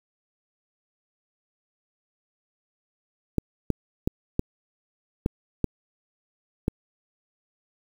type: clicks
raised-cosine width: 3 ms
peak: -9 dBFS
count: 7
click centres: 3.383 / 3.703 / 4.075 / 4.394 / 5.261 / 5.643 / 6.681 s
effects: 7-bit